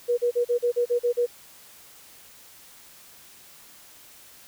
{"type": "tone bursts", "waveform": "sine", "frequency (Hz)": 482, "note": "B4", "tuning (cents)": -42, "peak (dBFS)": -19, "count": 9, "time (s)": [0.08, 1.265], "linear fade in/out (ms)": 20, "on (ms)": 97, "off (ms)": 39, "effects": ["white hiss -50 dBFS RMS until 4.47 s"]}